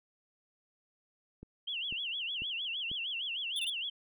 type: click train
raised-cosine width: 3 ms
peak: -34 dBFS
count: 4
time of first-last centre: 1.43-2.915 s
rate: 2.02 Hz
type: tone with vibrato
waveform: sine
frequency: 3025 Hz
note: F#7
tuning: 38 cents sharp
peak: -34 dBFS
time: 1.67-3.9 s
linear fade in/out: 10 ms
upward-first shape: sine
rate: 6.5 Hz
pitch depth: 210 cents each way
type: tone bursts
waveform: square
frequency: 3560 Hz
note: A7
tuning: 20 cents sharp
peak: -34 dBFS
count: 3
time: 3.56-3.699 s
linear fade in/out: 2 ms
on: 33 ms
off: 20 ms
effects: none